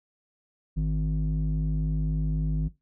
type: tone with low-pass filter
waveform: square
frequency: 51.91 Hz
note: G#1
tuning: in tune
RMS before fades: -26 dBFS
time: 0.76-2.69 s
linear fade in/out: 20 ms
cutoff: 190 Hz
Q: 4.8
effects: noise-tail reverb RT60 0.2 s tail -17 dB re dry